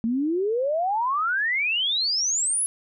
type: exponential sweep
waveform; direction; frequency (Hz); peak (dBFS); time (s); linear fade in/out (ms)
sine; up; 220 to 10810; -21; 0.04-2.66; 0
effects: none